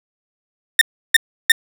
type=tone bursts; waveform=30% pulse; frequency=1822 Hz; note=A#6; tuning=40 cents flat; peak=-3 dBFS; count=3; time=0.79-1.519 s; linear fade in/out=2 ms; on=23 ms; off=330 ms; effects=none